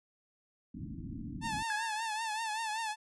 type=low-pass noise; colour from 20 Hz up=white; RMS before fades=-42 dBFS; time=0.74-1.63 s; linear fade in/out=10 ms; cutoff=310 Hz; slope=96 dB/octave
type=tone with vibrato; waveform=sawtooth; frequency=880 Hz; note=A5; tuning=in tune; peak=-30 dBFS; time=1.41-2.96 s; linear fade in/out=50 ms; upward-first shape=triangle; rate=5.2 Hz; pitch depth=89 cents each way
type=tone with exponential decay; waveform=triangle; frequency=1661.2 Hz; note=G#6; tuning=in tune; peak=-31 dBFS; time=1.7-2.35 s; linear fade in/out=1 ms; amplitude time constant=140 ms
effects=resampled to 24000 Hz